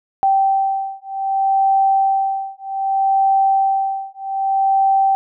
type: beating tone pair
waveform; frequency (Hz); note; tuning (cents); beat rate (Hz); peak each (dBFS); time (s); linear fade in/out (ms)
sine; 778 / 778.64; G5 / G5; -13 / -12; 0.64; -17; 0.23-5.15; 0
effects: none